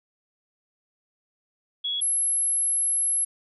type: tone pair in turn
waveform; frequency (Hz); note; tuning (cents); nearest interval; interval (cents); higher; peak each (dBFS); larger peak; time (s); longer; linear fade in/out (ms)
sine; 3352 / 11055; G#7 / F9; +15 / -19; octave + major sixth; 2066; second; -25 / -21; second; 1.84-2.01 / 2.01-3.25; second; 10
effects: none